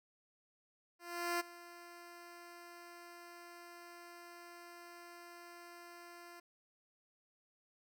10% pulse tone with ADSR envelope, 346.3 Hz, F4, 15 cents flat, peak -25 dBFS, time 0.99-6.4 s, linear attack 410 ms, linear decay 17 ms, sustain -19 dB, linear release 6 ms, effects none

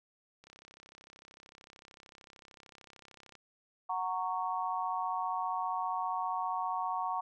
click train, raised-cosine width 0.2 ms, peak -37 dBFS, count 98, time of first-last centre 0.44-3.353 s, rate 33.3 Hz
sine chord, F# major, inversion none, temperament just, 740 / 925 / 1110 Hz, F#5 / A#5 / C#6, 0 / -14 / +2 cents, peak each -36 dBFS, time 3.89-7.21 s, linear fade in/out 10 ms
effects none

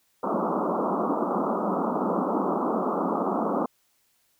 pink band-pass noise, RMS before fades -26 dBFS, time 0.23-3.66 s, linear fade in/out 5 ms, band 180 to 1300 Hz, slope 96 dB/octave, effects white hiss -68 dBFS RMS until 4.39 s

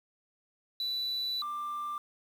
sine tone pair in turn, 3967 / 1185.2 Hz, B7 / D6, +7 / +15 cents, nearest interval octave + major sixth, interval 2092 cents, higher first, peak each -28 / -32 dBFS, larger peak first, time 0.8-1.42 / 1.42-1.98 s, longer first, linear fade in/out 2 ms, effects tanh soft clip ceiling -30 dBFS + 9-bit

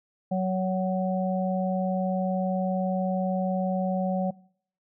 harmonic tone, 186.5 Hz, F#3, 14 cents sharp, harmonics 1 / 3 / 4, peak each -25 / -30 / -31 dBFS, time 0.31-4.31 s, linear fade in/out 10 ms, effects noise-tail reverb RT60 0.6 s tail -23 dB re dry

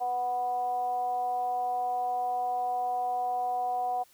sine tone with frequency modulation, 740 Hz, F#5, in tune, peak -27 dBFS, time 0-4.04 s, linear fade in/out 20 ms, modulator 246 Hz, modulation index 0.41, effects white hiss -61 dBFS RMS until 4.13 s

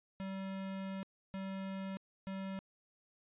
square tone bursts at uneven times, 192.5 Hz, G3, 31 cents flat, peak -40 dBFS, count 3, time 0.2-1.03 / 1.34-1.97 / 2.27-2.59 s, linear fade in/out 0 ms, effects resampled to 8000 Hz

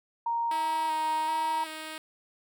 sine tone with pitch glide, 932.3 to 937.7 Hz, A#5 to A#5, 0 to +10 cents, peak -26 dBFS, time 0.26-1.64 s, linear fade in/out 5 ms, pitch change +10 cents, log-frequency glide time 0.61-0.73 s
5% pulse tone with vibrato, 318.4 Hz, D#4, 40 cents sharp, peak -26 dBFS, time 0.51-1.98 s, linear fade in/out 2 ms, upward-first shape square, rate 1.3 Hz, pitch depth 26 cents each way
effects none

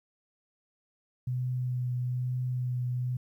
sine tone with vibrato, 125.3 Hz, B2, 25 cents sharp, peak -28 dBFS, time 1.27-3.17 s, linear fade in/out 5 ms, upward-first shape triangle, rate 1.1 Hz, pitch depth 18 cents each way, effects 11-bit

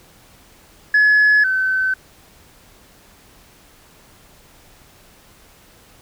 sine tone pair in turn, 1700 / 1527.9 Hz, G#6 / G6, +40 / -45 cents, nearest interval major second, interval 185 cents, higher first, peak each -8 / -15 dBFS, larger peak first, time 0.94-1.44 / 1.44-1.94 s, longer neither, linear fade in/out 5 ms, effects tanh soft clip ceiling -8 dBFS + pink hiss -49 dBFS RMS until 6.01 s

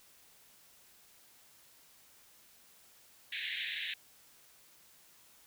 pink band-pass noise, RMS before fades -39 dBFS, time 3.32-3.94 s, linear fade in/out 5 ms, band 1700 to 3900 Hz, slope 96 dB/octave, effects white hiss -62 dBFS RMS until 5.46 s

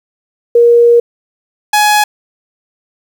sine / sawtooth tone pair in turn, 472.9 / 839.9 Hz, A#4 / G#5, +25 / +19 cents, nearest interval minor seventh, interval 994 cents, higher second, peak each -3 dBFS, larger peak neither, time 0.55-1 / 1.73-2.04 s, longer first, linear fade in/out 5 ms, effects 7-bit

